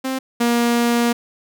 sawtooth tone pair in turn, 263 / 237 Hz, C4 / A#3, +9 / +29 cents, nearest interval major second, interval 180 cents, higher first, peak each -17 / -11 dBFS, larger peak second, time 0.04-0.19 / 0.4-1.13 s, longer second, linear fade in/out 10 ms, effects none

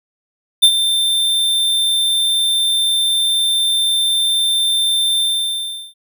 square tone with ADSR envelope, 3579 Hz, A7, 29 cents sharp, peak -4 dBFS, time 0.62-5.94 s, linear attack 17 ms, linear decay 66 ms, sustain -10 dB, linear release 740 ms, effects none

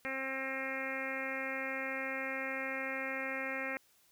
harmonic tone, 266.5 Hz, C4, 32 cents sharp, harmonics 1 / 2 / 3 / 4 / 5 / 6 / 7 / 8 / 9 / 10, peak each -45 / -42 / -49 / -50 / -47 / -45 / -42 / -42 / -44 / -53 dBFS, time 0.05-3.77 s, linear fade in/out 0 ms, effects white hiss -68 dBFS RMS until 4.11 s

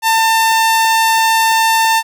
sawtooth tone, 897 Hz, A5, 33 cents sharp, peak -6 dBFS, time 0.02-2.03 s, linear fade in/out 50 ms, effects none

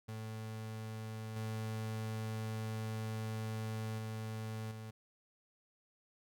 35% pulse tone with level steps, 110 Hz, A2, in tune, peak -40 / -36 / -38 / -43 dBFS, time 0.08-4.91 s, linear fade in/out 10 ms, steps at 1.36 / 3.98 / 4.71 s, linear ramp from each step 5 ms, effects none

